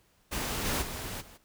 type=noise with level steps; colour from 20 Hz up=pink; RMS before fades=-33 / -30 / -38 / -52 dBFS; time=0.31-1.38 s; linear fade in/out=20 ms; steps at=0.64 / 0.81 / 1.2 s; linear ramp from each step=20 ms; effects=pink hiss -67 dBFS RMS until 1.44 s